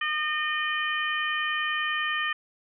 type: harmonic tone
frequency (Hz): 610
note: D#5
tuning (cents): -34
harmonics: 2 / 3 / 4 / 5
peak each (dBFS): -31 / -28 / -34 / -33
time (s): 0.01-2.33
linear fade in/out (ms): 5
effects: none